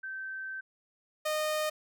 sine / sawtooth tone pair in turn, 1549 / 614.7 Hz, G6 / D#5, -21 / -21 cents, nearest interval octave + major third, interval 1600 cents, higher first, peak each -36 / -25 dBFS, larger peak second, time 0.03-0.61 / 1.25-1.7 s, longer first, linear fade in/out 10 ms, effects none

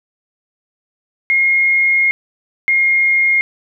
sine tone pair in turn, 2145 / 2137 Hz, C7 / C7, +42 / +36 cents, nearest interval unison, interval 6 cents, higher first, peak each -10 dBFS, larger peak neither, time 1.3-2.11 / 2.68-3.41 s, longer first, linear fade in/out 0 ms, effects none

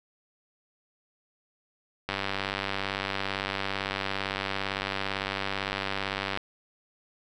click train, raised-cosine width 0.3 ms, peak -13 dBFS, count 420, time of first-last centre 2.09-6.374 s, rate 97.8 Hz, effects none

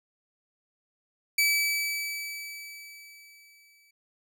sawtooth tone with exponential decay, 2300 Hz, D7, 37 cents flat, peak -17 dBFS, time 1.38-3.91 s, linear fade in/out 5 ms, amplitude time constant 550 ms, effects none

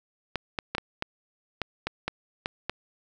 clicks, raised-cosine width 0.3 ms, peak -12 dBFS, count 10, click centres 0.357 / 0.588 / 0.75 / 0.782 / 1.024 / 1.617 / 1.87 / 2.08 / 2.459 / 2.696 s, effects none

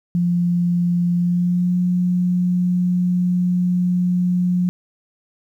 sine tone with pitch glide, 174.61 to 179.1 Hz, F3 to F3, 0 to +44 cents, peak -15 dBFS, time 0.15-4.69 s, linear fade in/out 0 ms, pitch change +44 cents, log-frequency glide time 1.15-1.77 s, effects 9-bit

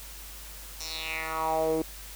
10% pulse tone with band-pass filter sweep, 159.8 Hz, D#3, 47 cents sharp, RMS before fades -30 dBFS, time 0.8-1.82 s, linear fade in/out 2 ms, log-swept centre 6100 to 350 Hz, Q 3.6, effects added 50 Hz sine -45 dBFS peak until 2.15 s + white hiss -45 dBFS RMS until 2.15 s

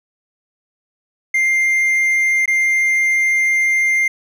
triangle tone with dropouts, 2102 Hz, C7, 7 cents sharp, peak -11 dBFS, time 1.34-4.08 s, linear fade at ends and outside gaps 5 ms, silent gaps 2.458-2.477 s, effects none

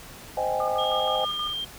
sine chord, Ab major seventh, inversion first, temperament just, 519.1 / 623 / 778.7 / 830.6 Hz, C5 / Eb5 / G5 / Ab5, -14 / +2 / -12 / 0 cents, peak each -29 dBFS, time 0.37-1.25 s, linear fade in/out 5 ms
sine tone with tremolo, 1210 Hz, D#6, 49 cents flat, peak -29 dBFS, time 0.6-1.53 s, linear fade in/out 2 ms, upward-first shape square, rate 6.3 Hz, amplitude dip 60%
sine tone with pitch glide, 3240 to 3177 Hz, G#7 to G7, -43 to +23 cents, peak -28 dBFS, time 0.78-1.65 s, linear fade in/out 10 ms, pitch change -34 cents, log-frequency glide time 1.06-1.44 s
effects pink hiss -44 dBFS RMS until 1.78 s

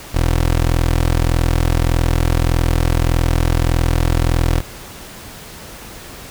20% pulse tone, 41.67 Hz, E1, 19 cents sharp, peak -8 dBFS, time 0.14-4.61 s, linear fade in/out 10 ms, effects pink hiss -35 dBFS RMS until 6.3 s

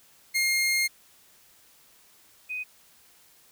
sawtooth / sine tone pair in turn, 2130 / 2500 Hz, C7 / D#7, +30 / +8 cents, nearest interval minor third, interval 278 cents, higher second, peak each -19 / -30 dBFS, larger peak first, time 0.34-0.88 / 2.49-2.64 s, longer first, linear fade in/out 20 ms, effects white hiss -58 dBFS RMS until 3.51 s

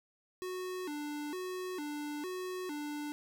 square tone with vibrato, 329.6 Hz, E4, in tune, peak -38 dBFS, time 0.42-3.12 s, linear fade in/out 0 ms, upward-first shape square, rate 1.1 Hz, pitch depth 190 cents each way, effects none

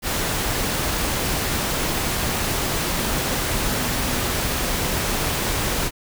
sine tone in noise, 250.2 Hz, B3, 23 cents sharp, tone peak -32 dBFS, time 3.66-4.23 s, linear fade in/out 50 ms, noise pink, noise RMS -23 dBFS, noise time 0.02-5.91 s, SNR -12 dB, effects none

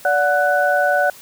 sine tone cluster, 580 / 732 / 1490 Hz, D5 / F#5 / F#6, -22 / -19 / +12 cents, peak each -18 dBFS, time 0.05-1.1 s, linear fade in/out 2 ms, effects white hiss -42 dBFS RMS until 1.21 s

